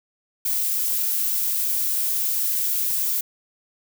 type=noise; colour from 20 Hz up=violet; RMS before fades=-23 dBFS; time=0.45-3.21 s; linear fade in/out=5 ms; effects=none